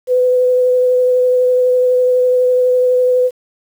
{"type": "tone with vibrato", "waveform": "sine", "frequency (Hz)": 502, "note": "B4", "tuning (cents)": 28, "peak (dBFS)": -9, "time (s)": [0.07, 3.31], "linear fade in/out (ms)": 50, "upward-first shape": "triangle", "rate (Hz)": 12, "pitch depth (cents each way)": 15, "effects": ["7-bit"]}